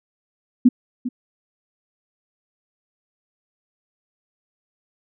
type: tone with echo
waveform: sine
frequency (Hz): 248.4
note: B3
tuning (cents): +10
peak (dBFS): -7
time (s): 0.65-0.69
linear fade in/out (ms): 10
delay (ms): 400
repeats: 1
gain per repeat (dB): -14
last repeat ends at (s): 1.09
effects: none